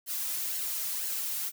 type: noise with flanger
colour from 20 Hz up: blue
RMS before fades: -33 dBFS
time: 0.06-1.52 s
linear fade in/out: 50 ms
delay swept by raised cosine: 0.82 to 2.72 ms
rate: 2 Hz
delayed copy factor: -0.5
effects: none